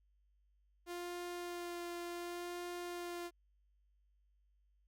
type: tone with vibrato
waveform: sawtooth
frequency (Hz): 349.2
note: F4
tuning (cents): 0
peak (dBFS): -38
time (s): 0.86-3.31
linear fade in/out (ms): 50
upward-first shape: sine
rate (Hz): 0.68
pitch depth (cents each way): 13
effects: added 50 Hz sine -70 dBFS peak until 4.87 s